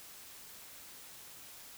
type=silence; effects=white hiss -52 dBFS RMS until 1.77 s